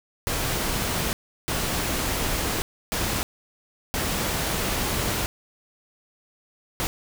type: noise bursts at uneven times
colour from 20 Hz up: pink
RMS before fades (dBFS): -26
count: 5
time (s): 0.27-1.13 / 1.48-2.62 / 2.92-3.23 / 3.94-5.26 / 6.8-6.87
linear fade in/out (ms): 0
effects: none